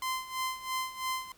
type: tone with tremolo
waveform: sawtooth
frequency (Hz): 1036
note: C6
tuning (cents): -17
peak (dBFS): -26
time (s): 0.02-1.32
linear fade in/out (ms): 2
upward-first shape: sine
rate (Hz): 3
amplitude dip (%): 80
effects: pink hiss -61 dBFS RMS until 1.37 s